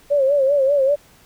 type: tone with vibrato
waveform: sine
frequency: 554.4 Hz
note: C#5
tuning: in tune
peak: -13 dBFS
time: 0.1-0.96 s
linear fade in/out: 20 ms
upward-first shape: sine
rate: 5.1 Hz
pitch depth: 89 cents each way
effects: pink hiss -51 dBFS RMS until 1.25 s